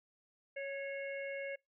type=harmonic tone with a mistuned harmonic; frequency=554.4 Hz; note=C#5; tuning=in tune; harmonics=1 / 3 / 4 / 5; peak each=-40 / -48 / -45 / -54 dBFS; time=0.56-1.56 s; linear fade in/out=10 ms; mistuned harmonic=4; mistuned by=-34 cents; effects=noise-tail reverb RT60 0.2 s tail -25 dB re dry